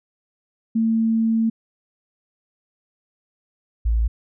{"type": "tone pair in turn", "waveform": "sine", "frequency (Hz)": [224.9, 56.23], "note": ["A3", "A1"], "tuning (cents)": [38, 38], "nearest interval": "2 octaves", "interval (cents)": 2400, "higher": "first", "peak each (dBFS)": -16, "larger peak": "neither", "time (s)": [[0.75, 1.5], [3.85, 4.08]], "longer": "first", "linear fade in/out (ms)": 10, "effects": []}